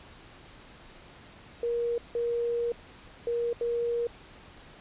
sine tone bursts at uneven times, 472.5 Hz, A#4, 23 cents sharp, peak -26 dBFS, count 4, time 1.63-1.98 / 2.15-2.72 / 3.27-3.53 / 3.61-4.07 s, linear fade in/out 2 ms, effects pink hiss -51 dBFS RMS until 4.8 s + resampled to 8000 Hz

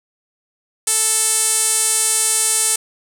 sawtooth tone with band-pass filter, 440 Hz, A4, in tune, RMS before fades -17 dBFS, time 0.87-2.76 s, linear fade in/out 5 ms, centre 8800 Hz, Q 3.7, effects none

